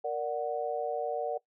sine chord, Bb augmented, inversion none, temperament equal, 466.2 / 587.3 / 740 Hz, Bb4 / D5 / F#5, 0 / 0 / 0 cents, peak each -34 dBFS, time 0.04-1.38 s, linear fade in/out 10 ms, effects noise-tail reverb RT60 0.1 s tail -20 dB re dry

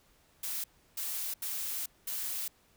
blue noise bursts at uneven times, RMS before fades -36 dBFS, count 4, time 0.43-0.64 / 0.97-1.34 / 1.42-1.86 / 2.07-2.48 s, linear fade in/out 5 ms, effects pink hiss -66 dBFS RMS until 2.76 s

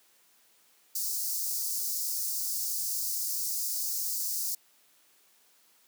white high-pass noise, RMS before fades -32 dBFS, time 0.95-4.55 s, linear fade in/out 5 ms, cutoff 4700 Hz, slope 48 dB/octave, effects white hiss -64 dBFS RMS until 5.87 s + high-pass 200 Hz 12 dB/octave

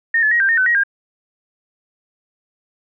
sine tone with pitch steps, 1835 / 1724 / 1890 / 1580 / 1833 / 1515 / 1892 / 1610 Hz, A#6 / A6 / A#6 / G6 / A#6 / F#6 / A#6 / G6, -28 / -36 / +23 / +13 / -30 / +40 / +25 / +46 cents, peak -12 dBFS, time 0.14-0.836 s, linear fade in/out 5 ms, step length 87 ms, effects none

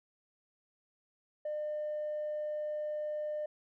triangle tone with tanh clipping, 603 Hz, D5, 46 cents sharp, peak -34 dBFS, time 1.45-3.46 s, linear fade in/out 5 ms, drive 5 dB, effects none

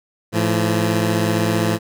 15% pulse tone pair together, 108.52 / 170.4 Hz, A2 / F3, -23 / -42 cents, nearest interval minor sixth, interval 781 cents, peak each -12 / -14 dBFS, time 0.32-1.79 s, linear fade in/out 50 ms, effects none

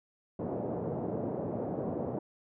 white band-pass noise, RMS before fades -35 dBFS, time 0.39-2.19 s, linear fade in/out 5 ms, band 100 to 610 Hz, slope 24 dB/octave, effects none

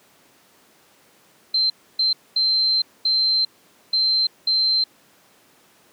sine tone bursts at uneven times, 4118 Hz, C8, 28 cents flat, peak -16 dBFS, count 6, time 1.54-1.7 / 1.99-2.13 / 2.36-2.82 / 3.05-3.45 / 3.93-4.27 / 4.47-4.84 s, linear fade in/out 5 ms, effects pink hiss -55 dBFS RMS until 5.92 s + high-pass 200 Hz 12 dB/octave

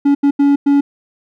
triangle tone bursts at uneven times, 282.9 Hz, C#4, 35 cents sharp, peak -6 dBFS, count 4, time 0.05-0.15 / 0.23-0.31 / 0.39-0.56 / 0.66-0.81 s, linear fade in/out 10 ms, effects none

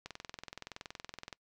click train, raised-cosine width 0.2 ms, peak -25 dBFS, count 28, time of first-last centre 0.06-1.328 s, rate 21.3 Hz, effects noise-tail reverb RT60 0.1 s tail -24 dB re dry

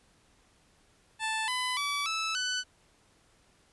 15% pulse tone with pitch steps, 880 / 1005 / 1147.8 / 1310.9 / 1497.2 Hz, A5 / B5 / D6 / E6 / F#6, 0 / +30 / -40 / -10 / +20 cents, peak -23 dBFS, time 1.19-2.64 s, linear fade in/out 50 ms, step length 290 ms, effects pink hiss -65 dBFS RMS until 3.72 s + resampled to 24000 Hz

